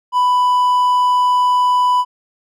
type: tone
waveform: triangle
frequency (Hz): 993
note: B5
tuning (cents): +9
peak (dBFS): -9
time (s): 0.12-2.05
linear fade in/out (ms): 50
effects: none